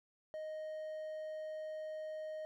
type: tone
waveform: triangle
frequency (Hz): 622.3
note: D#5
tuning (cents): 0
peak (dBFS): -39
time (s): 0.34-2.45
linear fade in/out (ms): 0
effects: none